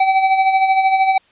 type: tone with tremolo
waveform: square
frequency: 767 Hz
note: G5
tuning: 38 cents flat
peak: -10 dBFS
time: 0-1.18 s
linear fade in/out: 5 ms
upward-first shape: sine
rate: 13 Hz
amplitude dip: 55%
effects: white hiss -55 dBFS RMS until 1.31 s + resampled to 8000 Hz